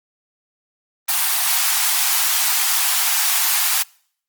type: high-pass noise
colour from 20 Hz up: white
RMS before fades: -18 dBFS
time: 1.08-3.83 s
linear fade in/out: 10 ms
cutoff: 700 Hz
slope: 96 dB/octave
effects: noise-tail reverb RT60 0.6 s tail -26 dB re dry + Opus 24 kbps